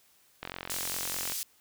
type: click train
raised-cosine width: 0.3 ms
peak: -20 dBFS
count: 41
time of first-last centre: 0.43-1.321 s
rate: 44.9 Hz
type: high-pass noise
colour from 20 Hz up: pink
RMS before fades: -35 dBFS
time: 0.7-1.43 s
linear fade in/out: 0 ms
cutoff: 5100 Hz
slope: 12 dB/octave
effects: white hiss -64 dBFS RMS until 1.6 s